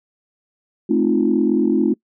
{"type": "chord", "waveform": "sine", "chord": "F dominant seventh", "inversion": "first", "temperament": "equal with one note detuned", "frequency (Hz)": [217.2, 261.6, 311.1, 349.2], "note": ["A3", "C4", "Eb4", "F4"], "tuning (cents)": [-22, 0, 0, 0], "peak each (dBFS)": -19, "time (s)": [0.89, 1.94], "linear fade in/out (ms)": 10, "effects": ["noise-tail reverb RT60 0.1 s tail -24 dB re dry", "tanh soft clip ceiling -4 dBFS"]}